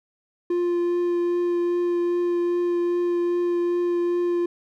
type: tone with vibrato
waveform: triangle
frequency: 349.2 Hz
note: F4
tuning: in tune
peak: -18 dBFS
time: 0.5-4.46 s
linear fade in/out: 5 ms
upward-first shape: triangle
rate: 2.5 Hz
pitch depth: 11 cents each way
effects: none

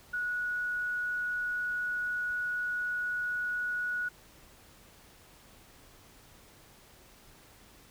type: tone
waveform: sine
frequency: 1463 Hz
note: F#6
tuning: 20 cents flat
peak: -30 dBFS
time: 0.13-4.09 s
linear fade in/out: 10 ms
effects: pink hiss -57 dBFS RMS until 7.9 s

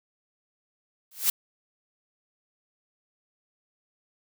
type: noise with exponential growth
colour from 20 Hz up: blue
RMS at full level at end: -18 dBFS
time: 1.11-1.3 s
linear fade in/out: 5 ms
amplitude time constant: 41 ms
effects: none

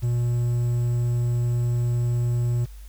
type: tone with quantisation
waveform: triangle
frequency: 120 Hz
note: B2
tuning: 49 cents flat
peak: -18 dBFS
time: 0.02-2.66 s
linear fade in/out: 20 ms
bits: 8
effects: added 50 Hz sine -38 dBFS peak until 2.88 s + white hiss -55 dBFS RMS until 2.88 s

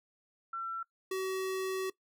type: tone pair in turn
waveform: sine / square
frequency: 1349 / 378.6 Hz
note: E6 / F#4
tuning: +40 / +40 cents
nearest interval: octave + minor seventh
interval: 2200 cents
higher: first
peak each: -35 / -33 dBFS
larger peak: second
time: 0.53-0.83 / 1.11-1.9 s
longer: second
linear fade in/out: 5 ms
effects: noise-tail reverb RT60 0.1 s tail -19 dB re dry

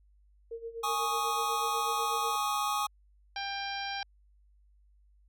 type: tone with tremolo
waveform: sine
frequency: 460 Hz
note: A#4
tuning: 23 cents flat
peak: -35 dBFS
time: 0.51-2.36 s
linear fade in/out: 5 ms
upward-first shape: sine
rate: 8.1 Hz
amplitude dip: 80%
type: chord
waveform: square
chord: Ab suspended fourth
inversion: none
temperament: equal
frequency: 830.6 / 1108.7 / 1244.5 Hz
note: Ab5 / Db6 / Eb6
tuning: 0 / 0 / 0 cents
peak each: -34 dBFS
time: 0.83-2.87 s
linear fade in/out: 10 ms
type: harmonic tone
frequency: 794 Hz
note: G5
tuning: 22 cents sharp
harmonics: 1 / 2 / 3 / 4 / 5 / 6 / 7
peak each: -37 / -40 / -42 / -43 / -44 / -45 / -45 dBFS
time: 3.36-4.03 s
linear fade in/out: 2 ms
effects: added 50 Hz sine -60 dBFS peak until 5.28 s

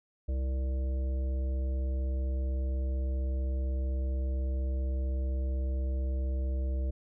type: harmonic tone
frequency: 65.41 Hz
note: C2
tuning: in tune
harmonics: 1 / 3 / 5 / 7 / 9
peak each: -28 / -47 / -46 / -50 / -47 dBFS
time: 0.28-6.91 s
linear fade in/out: 10 ms
effects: none

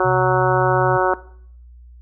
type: harmonic tone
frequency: 185.1 Hz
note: F#3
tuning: 1 cent sharp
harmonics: 2 / 3 / 4 / 5 / 6 / 7 / 8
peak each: -19 / -21 / -22 / -23 / -24 / -24 / -25 dBFS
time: 0-1.14 s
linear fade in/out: 2 ms
type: tone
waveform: sine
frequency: 130 Hz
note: C3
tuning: 11 cents flat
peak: -21 dBFS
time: 0.04-0.98 s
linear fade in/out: 20 ms
effects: noise-tail reverb RT60 0.6 s tail -18 dB re dry + added 60 Hz sine -40 dBFS peak until 2.01 s

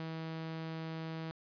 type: tone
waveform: sawtooth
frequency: 161.5 Hz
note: E3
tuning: 35 cents flat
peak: -35 dBFS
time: 0-1.31 s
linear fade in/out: 0 ms
effects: resampled to 11025 Hz + 12-bit

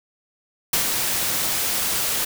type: noise with ADSR envelope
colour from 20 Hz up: white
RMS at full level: -19 dBFS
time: 0.73-2.25 s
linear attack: 4 ms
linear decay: 98 ms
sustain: -4 dB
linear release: 7 ms
effects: none

